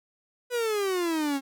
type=exponential sweep; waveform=45% pulse; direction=down; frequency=497.6 to 268.3 Hz; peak=-25 dBFS; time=0.5-1.41 s; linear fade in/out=50 ms; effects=none